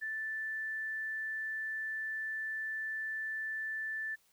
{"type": "tone", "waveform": "sine", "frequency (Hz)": 1760, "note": "A6", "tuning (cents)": 0, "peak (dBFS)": -35, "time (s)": [0.01, 4.16], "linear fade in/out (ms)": 20, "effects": ["white hiss -70 dBFS RMS until 4.32 s"]}